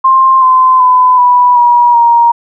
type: tone with pitch steps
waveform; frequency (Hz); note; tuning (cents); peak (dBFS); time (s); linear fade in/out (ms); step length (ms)
sine; 1055 / 1030.9 / 1007.4 / 984.3 / 961.9 / 939.9; C6 / C6 / B5 / B5 / B5 / A#5; +14 / -26 / +34 / -6 / -46 / +14; -3; 0.04-2.32; 10; 380
effects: none